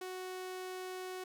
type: tone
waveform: sawtooth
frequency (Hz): 370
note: F#4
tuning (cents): 0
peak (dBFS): -37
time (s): 0.01-1.24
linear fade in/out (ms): 5
effects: none